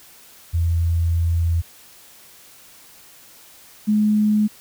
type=tone pair in turn; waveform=sine; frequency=84 / 211.7 Hz; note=E2 / G#3; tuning=+33 / +33 cents; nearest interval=octave + major third; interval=1600 cents; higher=second; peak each=-16 / -14 dBFS; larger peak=second; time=0.53-1.62 / 3.87-4.48 s; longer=first; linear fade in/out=20 ms; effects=white hiss -47 dBFS RMS until 4.6 s